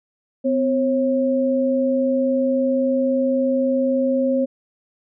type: tone pair together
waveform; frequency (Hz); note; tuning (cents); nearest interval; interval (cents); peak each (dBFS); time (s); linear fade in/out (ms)
sine; 255.3 / 541; C4 / C#5; -42 / -42; octave + minor second; 1300; -19; 0.44-4.46; 20
effects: none